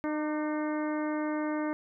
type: harmonic tone with a mistuned harmonic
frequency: 304.4 Hz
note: D#4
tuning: 38 cents flat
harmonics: 1 / 2 / 3 / 4 / 5 / 6 / 7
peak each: -30 / -36 / -40 / -42 / -44 / -46 / -47 dBFS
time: 0.04-1.73 s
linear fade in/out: 0 ms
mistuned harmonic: 4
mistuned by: -35 cents
effects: none